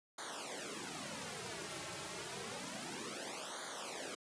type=noise with flanger; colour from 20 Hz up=pink; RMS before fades=-44 dBFS; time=0.18-4.15 s; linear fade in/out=5 ms; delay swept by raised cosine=0.37 to 4.17 ms; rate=0.29 Hz; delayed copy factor=-1; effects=high-pass 200 Hz 12 dB/octave + resampled to 22050 Hz